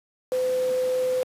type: tone in noise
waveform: sine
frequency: 509 Hz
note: C5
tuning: 48 cents flat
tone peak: -21 dBFS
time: 0.32-1.23 s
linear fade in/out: 0 ms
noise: pink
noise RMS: -39 dBFS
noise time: 0.32-1.23 s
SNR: +15 dB
effects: high-pass 200 Hz 12 dB/octave + resampled to 32000 Hz